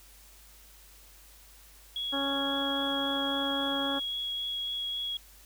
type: tone with vibrato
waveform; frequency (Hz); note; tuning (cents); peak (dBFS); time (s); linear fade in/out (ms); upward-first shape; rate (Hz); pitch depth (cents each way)
sine; 3329; G#7; +3; -31; 1.96-5.17; 2; triangle; 3.7; 10
type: harmonic tone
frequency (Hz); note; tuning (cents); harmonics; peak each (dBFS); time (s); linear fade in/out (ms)
277.2; C#4; 0; 1 / 2 / 3 / 4 / 5 / 6; -33 / -36 / -38 / -39 / -40 / -41; 2.12-4; 20
effects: added 50 Hz sine -56 dBFS peak until 5.45 s + white hiss -56 dBFS RMS until 5.45 s